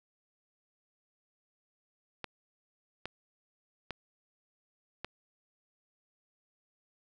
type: clicks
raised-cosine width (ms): 0.3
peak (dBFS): -21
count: 4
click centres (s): 2.243 / 3.056 / 3.907 / 5.046
effects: none